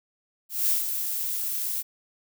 violet noise with ADSR envelope, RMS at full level -22 dBFS, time 0.49-1.83 s, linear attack 200 ms, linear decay 140 ms, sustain -7 dB, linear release 27 ms, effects none

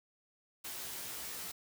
white noise with comb filter, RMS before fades -43 dBFS, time 0.64-1.52 s, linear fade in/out 10 ms, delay 16 ms, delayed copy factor +0.85, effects none

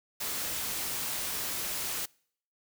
white noise, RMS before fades -34 dBFS, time 0.2-2.06 s, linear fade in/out 10 ms, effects noise-tail reverb RT60 0.6 s tail -26 dB re dry

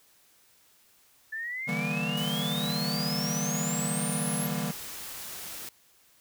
sine exponential sweep, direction up, 1739 to 11500 Hz, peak -32 dBFS, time 1.32-4.47 s, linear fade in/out 10 ms
square chord, E half-diminished seventh, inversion third, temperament just, 148.33 / 164.81 / 197.78 / 237.3 Hz, D3 / E3 / G3 / Bb3, +18 / 0 / +16 / +31 cents, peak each -37 / -35 / -35 / -36 dBFS, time 1.67-4.72 s, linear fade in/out 20 ms
white noise, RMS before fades -40 dBFS, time 2.17-5.69 s, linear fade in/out 2 ms
effects white hiss -62 dBFS RMS until 6.2 s

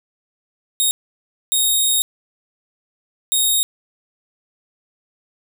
10% pulse tone bursts at uneven times, 3729 Hz, A#7, in tune, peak -7 dBFS, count 3, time 0.8-0.91 / 1.52-2.02 / 3.32-3.63 s, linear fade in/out 0 ms, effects none

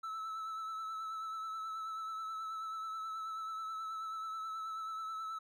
triangle tone with vibrato, 1310 Hz, E6, 11 cents flat, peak -37 dBFS, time 0.03-5.39 s, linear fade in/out 10 ms, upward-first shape triangle, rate 9.3 Hz, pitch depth 31 cents each way, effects none

